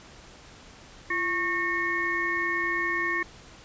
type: harmonic tone with a mistuned harmonic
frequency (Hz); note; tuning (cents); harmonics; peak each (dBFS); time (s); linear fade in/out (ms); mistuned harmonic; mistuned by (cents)
365; F#4; -24; 1 / 3 / 5 / 6; -34 / -32 / -27 / -32; 1.1-3.23; 5; 1; -110
effects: pink hiss -49 dBFS RMS until 3.64 s + resampled to 16000 Hz